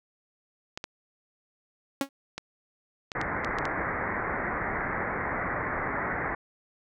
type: clicks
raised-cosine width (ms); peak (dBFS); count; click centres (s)
0.2; -17; 8; 0.775 / 0.841 / 2.38 / 3.118 / 3.214 / 3.447 / 3.586 / 3.654
type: tone with exponential decay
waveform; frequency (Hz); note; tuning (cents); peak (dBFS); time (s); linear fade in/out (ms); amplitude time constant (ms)
sawtooth; 275.4; C#4; -11; -18; 2.01-2.09; 2; 17
type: low-pass noise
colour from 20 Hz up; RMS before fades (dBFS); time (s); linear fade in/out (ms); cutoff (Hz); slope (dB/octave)
white; -31; 3.15-6.35; 5; 2100; 96
effects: none